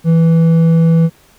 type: tone with hard clipping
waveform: sine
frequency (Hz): 164.6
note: E3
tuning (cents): -2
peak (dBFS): -8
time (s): 0.04-1.1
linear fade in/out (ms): 50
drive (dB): 5
effects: pink hiss -48 dBFS RMS until 1.38 s